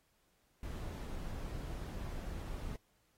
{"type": "noise", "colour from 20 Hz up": "brown", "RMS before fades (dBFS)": -42, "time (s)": [0.63, 2.76], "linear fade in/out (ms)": 2, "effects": ["pink hiss -75 dBFS RMS until 3.17 s", "AAC 48 kbps"]}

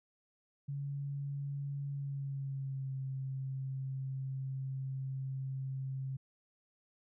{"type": "tone with pitch glide", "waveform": "sine", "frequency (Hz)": [140.8, 133.51], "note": ["C#3", "C3"], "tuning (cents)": [27, 35], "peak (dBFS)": -36, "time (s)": [0.68, 6.17], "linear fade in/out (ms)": 10, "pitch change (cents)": -92, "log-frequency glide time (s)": [1.91, 2.94], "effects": []}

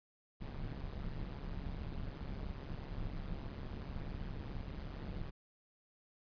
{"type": "noise with amplitude modulation", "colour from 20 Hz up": "brown", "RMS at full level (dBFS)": -39, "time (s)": [0.4, 5.31], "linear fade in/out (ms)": 20, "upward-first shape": "sine", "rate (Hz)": 139, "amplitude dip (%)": 85, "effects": ["resampled to 11025 Hz"]}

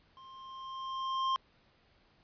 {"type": "tone with level ramp", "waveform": "square", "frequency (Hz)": 1057, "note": "C6", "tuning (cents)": 17, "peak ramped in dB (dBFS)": [-52, -28], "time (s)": [0.17, 1.36], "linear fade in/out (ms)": 0, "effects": ["pink hiss -67 dBFS RMS until 2.23 s", "resampled to 11025 Hz"]}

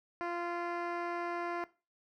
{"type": "tone with low-pass filter", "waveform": "10% pulse", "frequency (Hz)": 346, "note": "F4", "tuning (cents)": -16, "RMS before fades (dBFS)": -37, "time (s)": [0.21, 1.64], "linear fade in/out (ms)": 0, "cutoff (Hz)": 2000, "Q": 0.54, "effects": ["noise-tail reverb RT60 0.3 s tail -18 dB re dry"]}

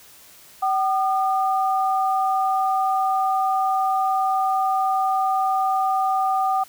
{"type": "tone pair together", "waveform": "sine", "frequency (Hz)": [764.8, 1214], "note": ["G5", "D#6"], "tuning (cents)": [-43, -43], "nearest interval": "minor sixth", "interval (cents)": 800, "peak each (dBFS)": [-19, -24], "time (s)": [0.62, 6.64], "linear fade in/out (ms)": 10, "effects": ["white hiss -48 dBFS RMS until 6.68 s"]}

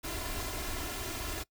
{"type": "noise with comb filter", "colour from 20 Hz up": "pink", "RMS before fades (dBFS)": -37, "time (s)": [0.03, 1.44], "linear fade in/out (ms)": 20, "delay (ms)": 2.9, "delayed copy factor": 0.65, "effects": ["noise-tail reverb RT60 0.1 s tail -22 dB re dry"]}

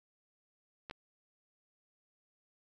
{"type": "clicks", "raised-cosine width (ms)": 0.3, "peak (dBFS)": -27, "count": 2, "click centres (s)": [0.898, 0.911], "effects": []}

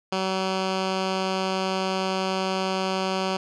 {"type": "tone with low-pass filter", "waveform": "10% pulse", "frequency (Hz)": 189.3, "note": "F#3", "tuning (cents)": 40, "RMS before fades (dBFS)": -26, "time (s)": [0.12, 3.37], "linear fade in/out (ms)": 5, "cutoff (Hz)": 4800, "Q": 1.5, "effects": []}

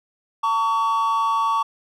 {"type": "tone pair together", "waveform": "triangle", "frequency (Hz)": [900, 1130.8], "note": ["A5", "C#6"], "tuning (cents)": [39, 34], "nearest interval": "major third", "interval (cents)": 395, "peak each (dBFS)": [-20, -17], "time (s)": [0.43, 1.63], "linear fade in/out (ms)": 10, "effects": ["tanh soft clip ceiling -10 dBFS"]}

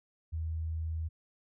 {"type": "tone", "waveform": "sine", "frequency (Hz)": 80.5, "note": "E2", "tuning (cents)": -41, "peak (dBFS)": -32, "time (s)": [0.32, 1.09], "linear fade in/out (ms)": 20, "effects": []}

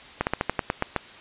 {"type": "slowing click train", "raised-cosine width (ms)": 0.5, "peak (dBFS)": -7, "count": 9, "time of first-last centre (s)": [0.21, 0.963], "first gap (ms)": 59, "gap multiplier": 1.13, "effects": ["white hiss -45 dBFS RMS until 1.2 s", "resampled to 8000 Hz"]}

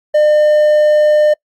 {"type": "tone", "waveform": "triangle", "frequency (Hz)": 603, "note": "D5", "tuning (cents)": 46, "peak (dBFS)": -5, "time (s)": [0.14, 1.34], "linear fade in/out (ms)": 10, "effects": ["noise-tail reverb RT60 0.1 s tail -26 dB re dry", "Opus 32 kbps"]}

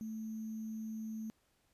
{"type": "tone with sample-and-hold", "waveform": "sine", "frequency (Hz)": 220, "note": "A3", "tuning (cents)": 0, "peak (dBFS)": -39, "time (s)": [0.01, 1.3], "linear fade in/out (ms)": 0, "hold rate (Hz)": 6300, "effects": ["pink hiss -75 dBFS RMS until 1.73 s", "resampled to 32000 Hz"]}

